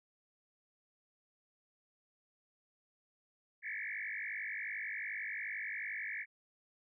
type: tone with frequency modulation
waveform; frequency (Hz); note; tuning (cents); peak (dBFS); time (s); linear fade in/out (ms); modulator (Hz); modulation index
sine; 1987; B6; +10; -38; 3.62-6.26; 50; 51.3; 5.8
effects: none